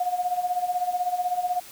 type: tone with tremolo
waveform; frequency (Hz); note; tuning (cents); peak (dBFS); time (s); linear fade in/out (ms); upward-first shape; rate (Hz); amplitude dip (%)
sine; 720; F#5; -47; -20; 0-1.6; 5; sine; 16; 75
effects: white hiss -45 dBFS RMS until 1.71 s